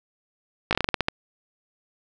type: slowing click train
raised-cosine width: 0.3 ms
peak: -5 dBFS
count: 10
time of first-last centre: 0.71-1.084 s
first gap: 18 ms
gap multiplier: 1.2
effects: none